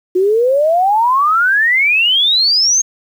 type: exponential sweep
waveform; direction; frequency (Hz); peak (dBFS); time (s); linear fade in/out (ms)
sine; up; 357.1 to 6540; -9; 0.15-2.82; 10
effects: 7-bit